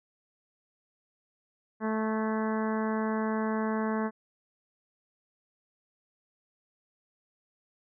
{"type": "harmonic tone with a mistuned harmonic", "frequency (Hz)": 218.9, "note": "A3", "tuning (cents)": -9, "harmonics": [1, 2, 3, 4, 5, 6, 7, 8, 9], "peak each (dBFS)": [-29, -34, -38, -38, -38, -45, -43, -44, -49], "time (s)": [1.8, 4.11], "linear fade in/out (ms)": 50, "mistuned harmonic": 8, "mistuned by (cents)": -23, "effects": []}